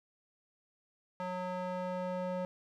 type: tone with band-pass filter sweep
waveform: square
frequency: 182.3 Hz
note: F#3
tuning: 25 cents flat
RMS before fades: -37 dBFS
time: 1.2-2.45 s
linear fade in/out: 0 ms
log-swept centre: 870 to 570 Hz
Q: 1.4
effects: none